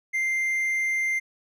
triangle tone, 2093 Hz, C7, in tune, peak -21 dBFS, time 0.13-1.2 s, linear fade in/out 20 ms, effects none

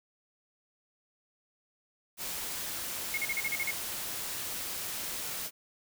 white noise, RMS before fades -37 dBFS, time 2.17-5.51 s, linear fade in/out 50 ms
sine tone bursts, 2163 Hz, C#7, 43 cents flat, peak -29 dBFS, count 8, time 3.14-3.707 s, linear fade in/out 2 ms, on 35 ms, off 41 ms
effects none

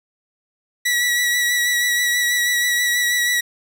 sawtooth tone with vibrato, 1939 Hz, B6, 32 cents flat, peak -13 dBFS, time 0.85-3.41 s, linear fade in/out 10 ms, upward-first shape sine, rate 6.2 Hz, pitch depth 22 cents each way, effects none

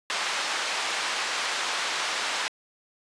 pink band-pass noise, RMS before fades -29 dBFS, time 0.1-2.48 s, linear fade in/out 0 ms, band 940 to 5700 Hz, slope 12 dB/octave, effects resampled to 22050 Hz

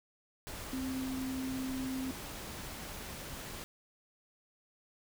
sine tone in noise, 261.6 Hz, C4, in tune, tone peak -35 dBFS, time 0.73-2.11 s, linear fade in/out 0 ms, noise pink, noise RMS -44 dBFS, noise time 0.47-3.64 s, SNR +6 dB, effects none

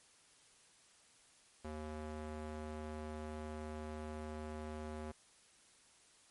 square tone with band-pass filter, 76.9 Hz, D#2, 20 cents flat, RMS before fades -45 dBFS, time 1.64-5.12 s, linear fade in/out 10 ms, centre 540 Hz, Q 0.53, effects white hiss -66 dBFS RMS until 6.3 s + MP3 48 kbps

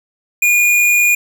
square tone, 2435 Hz, D#7, 38 cents flat, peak -10 dBFS, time 0.42-1.15 s, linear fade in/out 5 ms, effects none

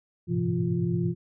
sine tone cluster, 101.9 / 110.8 / 128.5 / 170.2 / 350 Hz, G#2 / A2 / C3 / F3 / F4, -32 / +13 / -31 / -44 / +4 cents, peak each -34 / -34 / -30 / -26 / -32 dBFS, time 0.27-1.15 s, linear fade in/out 50 ms, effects none

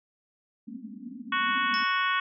white band-pass noise, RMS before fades -41 dBFS, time 0.67-1.84 s, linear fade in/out 10 ms, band 200 to 270 Hz, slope 96 dB/octave
harmonic tone, 370.2 Hz, F#4, 1 cent sharp, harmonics 3 / 4 / 5 / 6 / 7 / 8 / 9, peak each -27 / -29 / -32 / -36 / -35 / -39 / -36 dBFS, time 1.32-2.2 s, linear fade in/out 5 ms
sine tone with exponential decay, 5274 Hz, E8, in tune, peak -30 dBFS, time 1.74-2.2 s, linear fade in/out 0 ms, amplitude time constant 100 ms
effects none

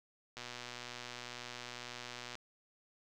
click train, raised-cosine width 0.2 ms, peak -27 dBFS, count 243, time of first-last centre 0.37-2.354 s, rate 122 Hz, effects none

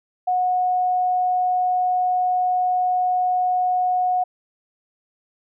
sine tone, 730 Hz, F#5, 24 cents flat, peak -17 dBFS, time 0.27-4.24 s, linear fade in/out 10 ms, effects none

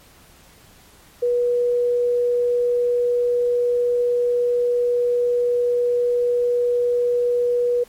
sine tone, 485.1 Hz, B4, 31 cents flat, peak -16 dBFS, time 1.22-7.84 s, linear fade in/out 10 ms, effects pink hiss -50 dBFS RMS until 7.88 s + MP3 64 kbps

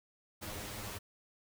pink noise with comb filter, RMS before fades -43 dBFS, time 0.41-0.99 s, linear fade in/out 20 ms, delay 9.7 ms, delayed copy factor +0.9, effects none

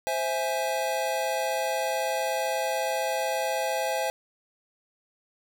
square chord, C augmented, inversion none, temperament equal, 523.3 / 659.3 / 830.6 Hz, C5 / E5 / G#5, 0 / 0 / 0 cents, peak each -31 dBFS, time 0.07-4.1 s, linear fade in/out 0 ms, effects none

